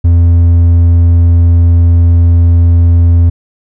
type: tone with hard clipping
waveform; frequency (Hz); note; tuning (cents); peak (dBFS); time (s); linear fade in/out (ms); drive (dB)
sine; 85.3; F2; -40; -4; 0.04-3.3; 10; 3
effects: none